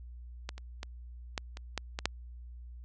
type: clicks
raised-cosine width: 0.2 ms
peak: -19 / -29 / -21 / -15 / -26 / -15 / -17 / -10 dBFS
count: 8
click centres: 0.491 / 0.58 / 0.831 / 1.378 / 1.571 / 1.777 / 1.989 / 2.056 s
effects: added 60 Hz sine -44 dBFS peak until 2.84 s + resampled to 22050 Hz